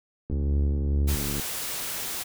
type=click train; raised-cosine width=3 ms; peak=-20 dBFS; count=79; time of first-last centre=0.3-1.397 s; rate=71.1 Hz
type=tone with vibrato; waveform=sine; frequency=73.5 Hz; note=D2; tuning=2 cents sharp; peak=-22 dBFS; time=0.32-1.15 s; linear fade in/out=0 ms; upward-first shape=triangle; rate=13 Hz; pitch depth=9 cents each way
type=noise; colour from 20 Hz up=white; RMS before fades=-32 dBFS; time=1.07-2.24 s; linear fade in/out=20 ms
effects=none